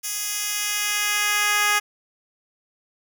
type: tone with high-pass filter sweep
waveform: 10% pulse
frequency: 415.1 Hz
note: G#4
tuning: 1 cent flat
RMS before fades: -23 dBFS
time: 0.03-1.8 s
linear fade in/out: 20 ms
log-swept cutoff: 6000 to 1100 Hz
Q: 0.7
effects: none